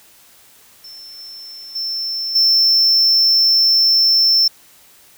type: tone with level steps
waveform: triangle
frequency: 5350 Hz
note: E8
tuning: 25 cents sharp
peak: -33 / -31 / -19 / -9 dBFS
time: 0.84-4.48 s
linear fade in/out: 5 ms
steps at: 1.18 / 1.75 / 2.35 s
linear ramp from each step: 10 ms
effects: white hiss -48 dBFS RMS until 5.17 s